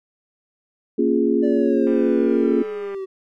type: chord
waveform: sine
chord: Bb minor seventh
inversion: none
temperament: equal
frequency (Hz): 233.1 / 277.2 / 349.2 / 415.3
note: Bb3 / Db4 / F4 / Ab4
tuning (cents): 0 / 0 / 0 / 0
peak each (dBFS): -21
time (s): 0.98-2.63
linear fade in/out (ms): 10
type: linear sweep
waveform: triangle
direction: down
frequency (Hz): 587.3 to 378.1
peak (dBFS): -24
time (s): 1.42-3.06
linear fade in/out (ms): 20
type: click train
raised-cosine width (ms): 0.5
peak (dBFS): -26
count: 214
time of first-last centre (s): 1.87-2.946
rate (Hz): 198
effects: none